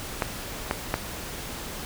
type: clicks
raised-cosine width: 0.5 ms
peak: -8 dBFS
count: 3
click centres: 0.222 / 0.711 / 0.941 s
effects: pink hiss -36 dBFS RMS until 1.85 s